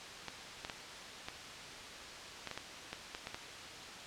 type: clicks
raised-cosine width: 0.2 ms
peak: -22 dBFS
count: 11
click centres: 0.283 / 0.649 / 0.698 / 1.285 / 2.473 / 2.513 / 2.576 / 2.93 / 3.149 / 3.271 / 3.345 s
effects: white hiss -47 dBFS RMS until 4.06 s + low-pass 5000 Hz 12 dB/octave